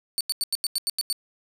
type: tone bursts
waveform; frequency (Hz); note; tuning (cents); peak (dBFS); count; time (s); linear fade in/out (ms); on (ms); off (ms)
25% pulse; 4496; C#8; +24; -18; 9; 0.18-1.127; 0; 27; 88
effects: none